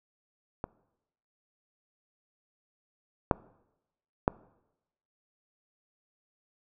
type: clicks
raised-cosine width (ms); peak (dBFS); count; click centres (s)
1; -19 / -7 / -8; 3; 0.641 / 3.312 / 4.279
effects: noise-tail reverb RT60 0.9 s tail -22 dB re dry